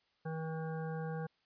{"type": "harmonic tone", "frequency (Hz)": 160.2, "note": "E3", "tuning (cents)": -49, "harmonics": [1, 3, 5, 7, 9, 10], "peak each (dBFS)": [-38, -43, -47, -55, -54, -53], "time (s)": [0.25, 1.27], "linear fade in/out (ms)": 10, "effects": ["white hiss -75 dBFS RMS until 1.45 s", "resampled to 11025 Hz"]}